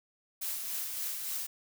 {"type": "noise with tremolo", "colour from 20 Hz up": "blue", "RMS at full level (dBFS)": -35, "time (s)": [0.41, 1.47], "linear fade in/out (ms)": 10, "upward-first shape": "sine", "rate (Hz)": 3.5, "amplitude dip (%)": 35, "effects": []}